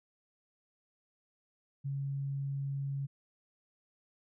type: tone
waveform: sine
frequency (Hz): 138.59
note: C#3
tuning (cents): 0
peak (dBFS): -33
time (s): 1.84-3.07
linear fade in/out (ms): 20
effects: none